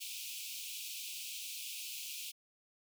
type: high-pass noise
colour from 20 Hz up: pink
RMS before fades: -44 dBFS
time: 0-2.32 s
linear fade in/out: 20 ms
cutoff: 2400 Hz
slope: 96 dB/octave
effects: none